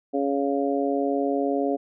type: harmonic tone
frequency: 139.7 Hz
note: C#3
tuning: 14 cents sharp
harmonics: 2 / 3 / 4 / 5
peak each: -25 / -27 / -28 / -29 dBFS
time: 0.13-1.77 s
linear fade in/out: 20 ms
effects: none